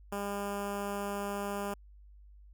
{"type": "tone with notch filter", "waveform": "10% pulse", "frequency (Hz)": 201.6, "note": "G3", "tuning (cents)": 49, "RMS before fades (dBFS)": -36, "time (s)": [0.12, 1.74], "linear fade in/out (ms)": 5, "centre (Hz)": 4000, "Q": 0.83, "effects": ["added 50 Hz sine -52 dBFS peak until 2.53 s"]}